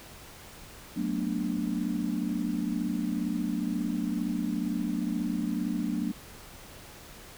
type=chord; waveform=sine; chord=B minor seventh; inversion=second; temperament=equal with one note detuned; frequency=185 / 220 / 242.1 / 293.7 Hz; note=F#3 / A3 / B3 / D4; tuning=0 / 0 / -34 / 0 cents; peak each=-33 dBFS; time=0.96-6.12 s; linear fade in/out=10 ms; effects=pink hiss -48 dBFS RMS until 7.37 s